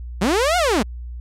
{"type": "linear two-way sweep", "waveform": "sawtooth", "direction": "up then down", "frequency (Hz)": [164.81, 740, 182.4], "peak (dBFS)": -12, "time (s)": [0.21, 0.83], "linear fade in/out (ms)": 10, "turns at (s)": 0.57, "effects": ["added 60 Hz sine -29 dBFS peak until 1.2 s", "low-pass 10000 Hz 12 dB/octave"]}